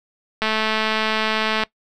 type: click train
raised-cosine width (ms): 0.3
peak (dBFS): -5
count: 266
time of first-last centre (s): 0.42-1.636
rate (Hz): 218
effects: noise-tail reverb RT60 0.1 s tail -20 dB re dry